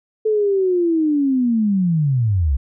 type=linear sweep; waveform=sine; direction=down; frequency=439.7 to 61.3 Hz; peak=-14 dBFS; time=0.25-2.57 s; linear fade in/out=10 ms; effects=none